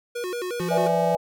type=tone with vibrato; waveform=square; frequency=418 Hz; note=G#4; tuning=11 cents sharp; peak=-28 dBFS; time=0.15-0.88 s; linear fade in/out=10 ms; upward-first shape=square; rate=5.6 Hz; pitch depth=240 cents each way
type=tone; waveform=square; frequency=172 Hz; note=F3; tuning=26 cents flat; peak=-28 dBFS; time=0.6-1.15 s; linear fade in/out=0 ms
type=chord; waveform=sine; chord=E dominant seventh; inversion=second; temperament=equal; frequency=493.9 / 587.3 / 659.3 / 830.6 Hz; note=B4 / D5 / E5 / G#5; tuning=0 / 0 / 0 / 0 cents; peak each=-25 dBFS; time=0.7-1.17 s; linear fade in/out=20 ms
effects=none